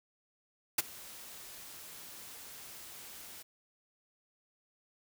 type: noise with ADSR envelope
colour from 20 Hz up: white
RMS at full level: -26 dBFS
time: 0.78-3.43 s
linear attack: 7 ms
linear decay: 24 ms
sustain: -23 dB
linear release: 14 ms
effects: none